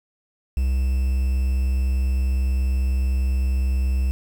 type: tone with quantisation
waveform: triangle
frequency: 64.8 Hz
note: C2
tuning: 16 cents flat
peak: -16 dBFS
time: 0.57-4.11 s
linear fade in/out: 0 ms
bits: 7
effects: none